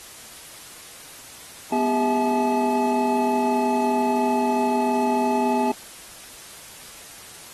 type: tone cluster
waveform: triangle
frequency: 246.8 / 401.5 / 650 / 860 Hz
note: B3 / G4 / E5 / A5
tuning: -1 / +41 / -24 / -40 cents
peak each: -21 / -24 / -27 / -21 dBFS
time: 1.72-5.72 s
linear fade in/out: 5 ms
effects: white hiss -42 dBFS RMS until 7.53 s + AAC 32 kbps